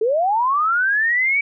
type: linear sweep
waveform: sine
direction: up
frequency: 415.3 to 2294 Hz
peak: -15 dBFS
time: 0.01-1.41 s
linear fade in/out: 5 ms
effects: none